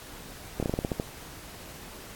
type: slowing click train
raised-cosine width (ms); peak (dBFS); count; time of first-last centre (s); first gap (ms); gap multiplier
2; -14; 9; 0.6-0.999; 27; 1.17
effects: pink hiss -45 dBFS RMS until 2.15 s + AAC 64 kbps